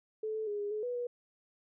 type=tone with pitch steps; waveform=sine; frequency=434.3 / 437 / 413.4 / 409.9 / 426.5 / 490.2 / 485.2 Hz; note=A4 / A4 / G#4 / G#4 / G#4 / B4 / B4; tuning=-23 / -12 / -8 / -23 / +46 / -13 / -31 cents; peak=-33 dBFS; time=0.23-1.07 s; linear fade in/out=5 ms; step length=120 ms; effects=none